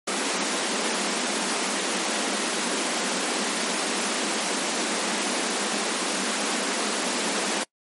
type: high-pass noise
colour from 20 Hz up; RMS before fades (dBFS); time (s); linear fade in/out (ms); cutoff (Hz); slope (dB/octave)
pink; -26; 0.07-7.64; 10; 190; 96
effects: noise-tail reverb RT60 0.1 s tail -25 dB re dry + MP3 48 kbps